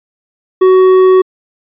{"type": "tone with hard clipping", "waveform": "triangle", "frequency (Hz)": 373.7, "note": "F#4", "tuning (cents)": 17, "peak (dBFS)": -5, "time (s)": [0.61, 1.22], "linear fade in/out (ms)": 10, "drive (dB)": 10, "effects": ["resampled to 8000 Hz"]}